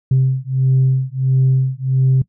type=beating tone pair; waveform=sine; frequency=130.81 / 132.31 Hz; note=C3 / C3; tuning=0 / +20 cents; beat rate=1.5 Hz; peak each=-14 dBFS; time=0.11-2.22 s; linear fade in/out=5 ms; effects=noise-tail reverb RT60 0.1 s tail -20 dB re dry + tanh soft clip ceiling -7 dBFS